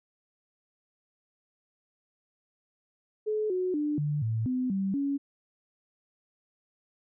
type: tone with pitch steps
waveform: sine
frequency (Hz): 428.4 / 367.3 / 297.3 / 147.8 / 111.7 / 253.9 / 193.9 / 280.1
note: A4 / F#4 / D4 / D3 / A2 / B3 / G3 / C#4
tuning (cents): -46 / -13 / +21 / +11 / +27 / +48 / -19 / +18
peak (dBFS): -26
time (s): 3.26-5.18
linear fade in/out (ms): 20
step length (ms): 240
effects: none